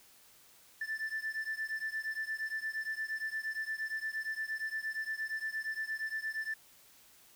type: beating tone pair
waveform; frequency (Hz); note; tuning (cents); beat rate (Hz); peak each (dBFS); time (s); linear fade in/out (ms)
triangle; 1760 / 1768.6; A6 / A6; 0 / +8; 8.6; -35 / -36; 0.81-6.54; 5
effects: tanh soft clip ceiling -29 dBFS + white hiss -61 dBFS RMS until 7.35 s